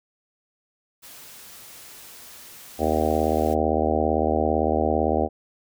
white noise, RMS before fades -44 dBFS, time 1.02-3.55 s, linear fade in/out 20 ms
harmonic tone, 77.78 Hz, D#2, in tune, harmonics 1 / 3 / 4 / 5 / 6 / 7 / 8 / 9 / 10, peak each -28 / -28 / -28 / -28 / -28 / -28 / -28 / -28 / -28 dBFS, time 2.78-5.29 s, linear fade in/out 50 ms
effects none

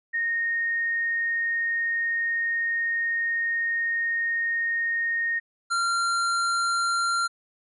sine / square tone pair in turn, 1852 / 1379.7 Hz, A#6 / F6, -12 / -21 cents, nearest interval perfect fourth, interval 509 cents, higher first, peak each -23 dBFS, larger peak neither, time 0.13-5.4 / 5.7-7.28 s, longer first, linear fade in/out 20 ms, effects resampled to 24000 Hz

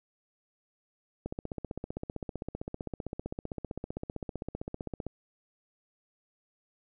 click train, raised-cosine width 2 ms, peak -22 dBFS, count 60, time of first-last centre 1.26-5.066 s, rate 15.5 Hz, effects none

